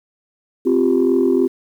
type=chord; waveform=sine; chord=C suspended fourth; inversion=none; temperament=equal; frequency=261.6 / 349.2 / 392 Hz; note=C4 / F4 / G4; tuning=0 / 0 / 0 cents; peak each=-16 dBFS; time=0.65-1.48 s; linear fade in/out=20 ms; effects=tanh soft clip ceiling -6 dBFS + 8-bit